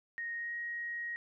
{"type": "tone with pitch glide", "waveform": "sine", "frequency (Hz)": [1864.7, 1885.3], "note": ["A#6", "A#6"], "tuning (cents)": [0, 19], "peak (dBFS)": -36, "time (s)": [0.18, 1.16], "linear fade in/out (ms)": 0, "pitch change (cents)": 19, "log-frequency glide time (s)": [0.35, 0.55], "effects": []}